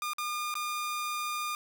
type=tone with dropouts; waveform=sawtooth; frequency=1211 Hz; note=D#6; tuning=47 cents flat; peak=-28 dBFS; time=0.02-1.55 s; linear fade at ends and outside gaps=1 ms; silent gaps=0.134-0.183 / 0.541-0.553 s; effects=none